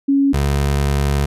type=tone pair in turn; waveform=sine / 25% pulse; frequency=277.2 / 70.45 Hz; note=C#4 / C#2; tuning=0 / +29 cents; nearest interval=2 octaves; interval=2371 cents; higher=first; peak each=-11 dBFS; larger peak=neither; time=0.08-0.33 / 0.33-1.26 s; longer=second; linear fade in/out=10 ms; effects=resampled to 32000 Hz